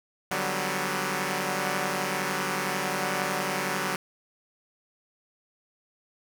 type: chord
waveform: 5% pulse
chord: G major seventh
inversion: second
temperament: equal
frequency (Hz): 146.83 / 185 / 196 / 246.9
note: D3 / F#3 / G3 / B3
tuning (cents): 0 / 0 / 0 / 0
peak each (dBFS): -22 / -19 / -21 / -25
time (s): 0.31-3.96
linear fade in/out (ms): 2
effects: none